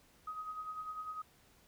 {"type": "tone with tremolo", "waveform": "sine", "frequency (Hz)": 1258, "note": "D#6", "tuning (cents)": 19, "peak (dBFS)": -38, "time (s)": [0.27, 1.22], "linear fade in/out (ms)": 5, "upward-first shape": "sine", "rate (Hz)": 10, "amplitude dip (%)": 55, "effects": ["pink hiss -66 dBFS RMS until 1.67 s"]}